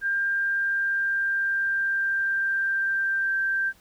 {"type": "tone with pitch glide", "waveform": "sine", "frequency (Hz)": [1596, 1574.9], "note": ["G6", "G6"], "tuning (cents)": [31, 8], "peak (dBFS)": -22, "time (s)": [0.01, 3.73], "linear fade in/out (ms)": 50, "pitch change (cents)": -23, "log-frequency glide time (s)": [0.29, 3.36], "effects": ["pink hiss -58 dBFS RMS until 3.8 s"]}